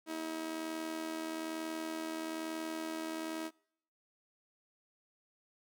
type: tone with amplitude modulation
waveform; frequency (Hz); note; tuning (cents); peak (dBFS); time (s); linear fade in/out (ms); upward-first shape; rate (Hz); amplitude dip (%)
sawtooth; 320; D#4; +49; -31; 0.06-3.51; 50; sine; 81.1; 60
effects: noise-tail reverb RT60 0.7 s tail -25 dB re dry